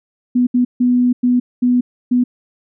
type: tone bursts at uneven times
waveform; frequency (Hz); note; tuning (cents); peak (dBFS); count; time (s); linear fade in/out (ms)
sine; 246.9; B3; 0; -10; 6; 0.35-0.47 / 0.54-0.65 / 0.8-1.13 / 1.23-1.4 / 1.62-1.81 / 2.11-2.24; 10
effects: none